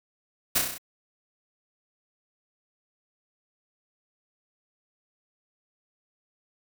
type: noise with echo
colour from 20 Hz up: white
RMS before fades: -22 dBFS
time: 0.55-0.59 s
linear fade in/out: 10 ms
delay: 32 ms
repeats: 6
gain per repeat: -3 dB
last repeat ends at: 0.782 s
effects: none